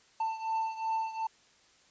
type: beating tone pair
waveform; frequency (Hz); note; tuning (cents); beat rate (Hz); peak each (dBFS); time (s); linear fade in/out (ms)
triangle; 890 / 892.7; A5 / A5; +20 / +25; 2.7; -30 / -34; 0.2-1.27; 5
effects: white hiss -63 dBFS RMS until 1.9 s + resampled to 16000 Hz